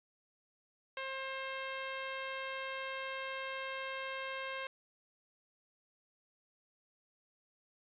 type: tone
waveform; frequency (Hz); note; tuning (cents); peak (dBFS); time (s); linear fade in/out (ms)
10% pulse; 532; C5; +29; -30; 0.97-4.67; 2
effects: resampled to 8000 Hz + 10-bit